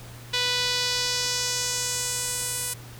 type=tone with band-pass filter sweep; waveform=sawtooth; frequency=493.9 Hz; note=B4; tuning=in tune; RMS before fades=-27 dBFS; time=0.33-2.74 s; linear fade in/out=10 ms; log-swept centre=3700 to 10000 Hz; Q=1.9; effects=added 119 Hz sine -42 dBFS peak until 2.99 s + pink hiss -46 dBFS RMS until 2.99 s